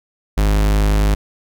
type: tone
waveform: 45% pulse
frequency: 51.4 Hz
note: G#1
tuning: 17 cents flat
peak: -12 dBFS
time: 0.37-1.15 s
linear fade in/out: 10 ms
effects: none